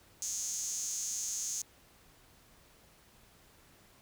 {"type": "tone with high-pass filter", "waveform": "sawtooth", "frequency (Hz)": 220.3, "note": "A3", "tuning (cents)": 2, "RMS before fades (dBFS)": -37, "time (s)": [0.22, 1.62], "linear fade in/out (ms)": 0, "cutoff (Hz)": 6500, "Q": 8.4, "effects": ["pink hiss -62 dBFS RMS until 4.01 s"]}